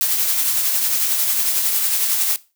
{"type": "noise with tremolo", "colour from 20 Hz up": "blue", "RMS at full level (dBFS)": -17, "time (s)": [0.01, 2.36], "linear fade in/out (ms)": 0, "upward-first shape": "triangle", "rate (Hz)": 11, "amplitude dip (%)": 40, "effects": ["noise-tail reverb RT60 0.3 s tail -19 dB re dry"]}